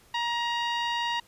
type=tone with low-pass filter; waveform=sawtooth; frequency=945 Hz; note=A#5; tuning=23 cents sharp; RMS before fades=-29 dBFS; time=0.14-1.2 s; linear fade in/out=5 ms; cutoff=3500 Hz; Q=1.9; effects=pink hiss -58 dBFS RMS until 1.27 s + resampled to 32000 Hz